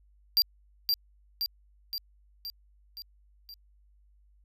square tone with echo, 4725 Hz, D8, 10 cents sharp, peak -20 dBFS, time 0.37-0.42 s, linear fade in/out 0 ms, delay 520 ms, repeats 6, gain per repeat -4 dB, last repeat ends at 3.54 s, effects added 50 Hz sine -59 dBFS peak until 4.44 s

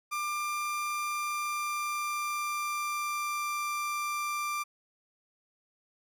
30% pulse tone with pitch glide, 1192 to 1183.8 Hz, D6 to D6, +25 to +13 cents, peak -28 dBFS, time 0.11-4.64 s, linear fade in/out 20 ms, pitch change -12 cents, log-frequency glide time 1.07-3.62 s, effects none

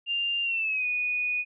sine tone with pitch glide, 2794 to 2475 Hz, F7 to D#7, 0 to -10 cents, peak -25 dBFS, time 0.06-1.45 s, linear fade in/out 50 ms, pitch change -210 cents, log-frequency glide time 0.43-0.86 s, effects none

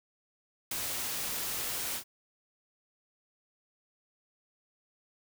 white noise with ADSR envelope, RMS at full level -31 dBFS, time 0.71-2.04 s, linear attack 6 ms, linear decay 3 ms, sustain -4 dB, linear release 86 ms, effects none

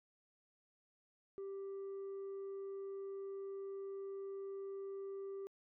sine tone, 392 Hz, G4, in tune, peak -40 dBFS, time 1.38-5.47 s, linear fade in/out 0 ms, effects tanh soft clip ceiling -42 dBFS

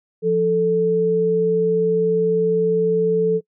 sine tone pair together, 174.61 / 440 Hz, F3 / A4, 0 / 0 cents, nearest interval octave + major third, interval 1600 cents, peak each -23 / -15 dBFS, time 0.22-3.41 s, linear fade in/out 50 ms, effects noise-tail reverb RT60 0.1 s tail -24 dB re dry

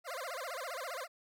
20% pulse tone with vibrato, 600 Hz, D5, 37 cents sharp, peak -34 dBFS, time 0.04-1.08 s, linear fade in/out 50 ms, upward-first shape sine, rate 15 Hz, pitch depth 300 cents each way, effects none

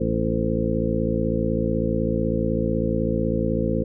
harmonic tone with a mistuned harmonic, 56 Hz, A1, 31 cents sharp, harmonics 1 / 2 / 3 / 4 / 5 / 6 / 8 / 9, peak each -29 / -29 / -27 / -26 / -31 / -29 / -29 / -28 dBFS, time 0-3.84 s, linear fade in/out 10 ms, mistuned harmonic 9, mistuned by +47 cents, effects none

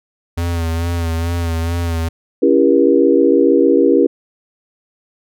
square tone with vibrato, 84 Hz, E2, 33 cents sharp, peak -17 dBFS, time 0.37-2.09 s, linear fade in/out 10 ms, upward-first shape sine, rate 2.3 Hz, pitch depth 42 cents each way
sine chord, C# diminished seventh, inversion none, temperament just, 277.2 / 332.6 / 399.1 / 479 Hz, C#4 / E4 / G4 / Bb4, 0 / +16 / +31 / +47 cents, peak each -14 dBFS, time 2.42-4.07 s, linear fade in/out 10 ms
effects none

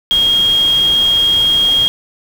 sine tone in noise, 3253 Hz, G#7, 37 cents flat, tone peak -9 dBFS, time 0.11-1.88 s, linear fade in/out 0 ms, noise pink, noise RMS -27 dBFS, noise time 0.11-1.88 s, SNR +15 dB, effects none

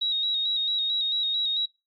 sine tone with vibrato, 3801 Hz, A#7, 33 cents sharp, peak -23 dBFS, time 0.01-1.66 s, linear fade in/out 10 ms, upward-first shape square, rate 4.5 Hz, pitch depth 34 cents each way, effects noise-tail reverb RT60 0.3 s tail -26 dB re dry + AAC 48 kbps

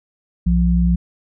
sine tone pair together, 61.74 / 174.63 Hz, B1 / F3, 0 / 0 cents, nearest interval octave + tritone, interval 1800 cents, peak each -15 dBFS, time 0.46-0.96 s, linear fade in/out 10 ms, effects none

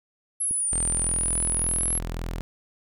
sine exponential two-way sweep, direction down then up, 11175 to 8870 to 11175 Hz, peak -23 dBFS, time 0.4-1.99 s, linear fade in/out 10 ms, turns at 0.75 s
click, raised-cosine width 3 ms, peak -25 dBFS, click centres 0.51 s
sawtooth tone, 41.78 Hz, E1, 24 cents sharp, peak -25 dBFS, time 0.72-2.41 s, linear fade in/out 0 ms
effects none

